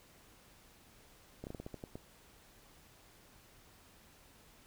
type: slowing click train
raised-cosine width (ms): 2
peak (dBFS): -30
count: 9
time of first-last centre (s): 1.44-1.955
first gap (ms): 29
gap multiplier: 1.22
effects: pink hiss -62 dBFS RMS until 4.66 s